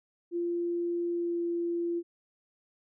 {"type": "tone with pitch glide", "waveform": "sine", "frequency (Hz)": [345.1, 342.5], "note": ["F4", "F4"], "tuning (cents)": [-21, -34], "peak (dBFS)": -28, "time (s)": [0.31, 2.03], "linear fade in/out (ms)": 50, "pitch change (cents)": -13, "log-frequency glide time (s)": [1.11, 1.42], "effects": []}